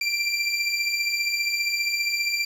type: beating tone pair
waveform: 25% pulse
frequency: 2349 / 2364 Hz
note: D7 / D7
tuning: 0 / +11 cents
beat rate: 15 Hz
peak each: -25 / -20 dBFS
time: 0.01-2.45 s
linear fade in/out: 5 ms
effects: low-pass 11000 Hz 12 dB/octave + 8-bit